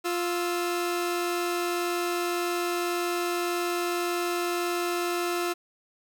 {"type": "tone pair together", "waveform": "sawtooth", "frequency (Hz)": [350, 1318.2], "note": ["F4", "E6"], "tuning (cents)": [4, 0], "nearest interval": "octave + major seventh", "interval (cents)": 2296, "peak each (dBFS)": [-23, -30], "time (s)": [0.04, 5.54], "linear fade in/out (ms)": 20, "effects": ["9-bit"]}